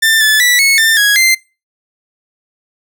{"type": "tone with pitch steps", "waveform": "sawtooth", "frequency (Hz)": [1787, 1737, 1959, 2196, 1792, 1660, 2082], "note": ["A6", "A6", "B6", "C#7", "A6", "G#6", "C7"], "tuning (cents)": [26, -23, -15, -17, 31, -1, -9], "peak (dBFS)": -4, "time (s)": [0.02, 1.35], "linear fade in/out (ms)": 10, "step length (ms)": 190, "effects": ["noise-tail reverb RT60 0.3 s tail -23 dB re dry"]}